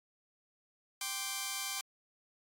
5% pulse chord, G suspended fourth, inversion none, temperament just, 784 / 1045.3 / 1176 Hz, G5 / C6 / D6, 0 / -2 / +2 cents, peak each -30 dBFS, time 1.01-1.81 s, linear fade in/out 2 ms, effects AAC 64 kbps

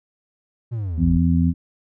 triangle linear sweep, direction down, 122.8 to 37.85 Hz, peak -21 dBFS, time 0.71-1.19 s, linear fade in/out 20 ms
harmonic tone, 84.3 Hz, E2, 39 cents sharp, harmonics 1 / 2 / 3, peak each -19 / -18 / -20 dBFS, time 0.97-1.54 s, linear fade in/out 50 ms
effects none

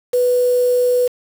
sine tone with quantisation, 493.9 Hz, B4, in tune, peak -12 dBFS, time 0.13-1.08 s, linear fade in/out 10 ms, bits 5, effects none

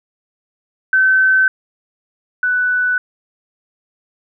sine tone pair in turn, 1532 / 1490.1 Hz, G6 / F#6, -40 / +12 cents, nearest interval unison, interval 48 cents, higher first, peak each -9 / -13 dBFS, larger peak first, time 0.93-1.48 / 2.43-2.98 s, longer neither, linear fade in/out 2 ms, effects none

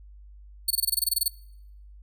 10% pulse tone bursts, 4435 Hz, C#8, in tune, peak -14 dBFS, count 13, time 0.68-1.282 s, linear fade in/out 5 ms, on 26 ms, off 22 ms, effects noise-tail reverb RT60 0.8 s tail -22 dB re dry + added 50 Hz sine -45 dBFS peak until 2.02 s

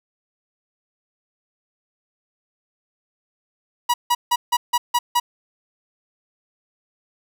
45% pulse tone bursts, 967 Hz, B5, 37 cents flat, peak -15 dBFS, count 7, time 3.89-5.2 s, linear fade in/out 10 ms, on 50 ms, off 160 ms, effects none

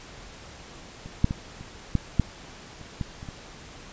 clicks, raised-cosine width 5 ms, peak -27 / -6 / -15 / -27 / -9 / -6 / -30 / -16 / -27 / -23 dBFS, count 10, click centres 1.06 / 1.244 / 1.309 / 1.61 / 1.953 / 2.197 / 2.813 / 3.012 / 3.229 / 3.288 s, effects pink hiss -45 dBFS RMS until 3.92 s + resampled to 16000 Hz

